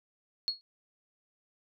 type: tone with exponential decay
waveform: sine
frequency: 4324 Hz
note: C#8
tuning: 44 cents flat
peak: -24 dBFS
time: 0.48-0.61 s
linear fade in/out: 0 ms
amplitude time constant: 28 ms
effects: none